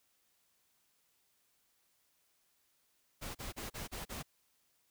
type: noise bursts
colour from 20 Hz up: pink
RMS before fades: -43 dBFS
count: 6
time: 3.21-4.23 s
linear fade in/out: 20 ms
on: 140 ms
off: 36 ms
effects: white hiss -75 dBFS RMS until 4.9 s